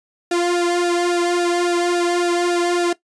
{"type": "tone with flanger", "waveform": "sawtooth", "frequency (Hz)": 349.2, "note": "F4", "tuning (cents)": 0, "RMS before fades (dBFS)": -18, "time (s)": [0.31, 2.93], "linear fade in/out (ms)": 5, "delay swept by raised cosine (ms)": [0.91, 2.11], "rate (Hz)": 3.6, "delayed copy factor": -0.9, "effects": ["noise-tail reverb RT60 0.1 s tail -17 dB re dry", "resampled to 22050 Hz"]}